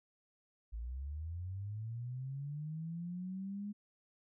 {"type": "linear sweep", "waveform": "sine", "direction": "up", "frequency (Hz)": [53, 208.2], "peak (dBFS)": -39, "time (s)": [0.72, 3.73], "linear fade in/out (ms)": 20, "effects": []}